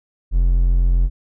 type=tone; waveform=triangle; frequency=43.65 Hz; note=F1; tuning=in tune; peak=-10 dBFS; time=0.31-1.1 s; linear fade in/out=50 ms; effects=none